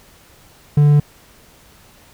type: tone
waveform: triangle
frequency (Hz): 146.83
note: D3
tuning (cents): 0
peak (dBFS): -6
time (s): 0.77-1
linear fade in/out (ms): 5
effects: pink hiss -48 dBFS RMS until 2.13 s